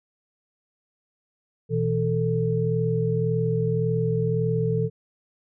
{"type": "tone cluster", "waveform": "sine", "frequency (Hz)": [121.1, 162.9, 443.2], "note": ["B2", "E3", "A4"], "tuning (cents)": [-34, -20, 13], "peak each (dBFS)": -25, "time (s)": [1.69, 4.9], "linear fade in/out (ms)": 50, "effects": []}